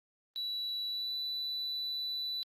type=tone with pitch glide; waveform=sine; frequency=3935 to 3974 Hz; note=B7 to B7; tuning=-7 to +10 cents; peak=-32 dBFS; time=0.36-2.43 s; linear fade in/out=0 ms; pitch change=+17 cents; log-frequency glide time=0.87-1.14 s; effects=tanh soft clip ceiling -32 dBFS + Opus 32 kbps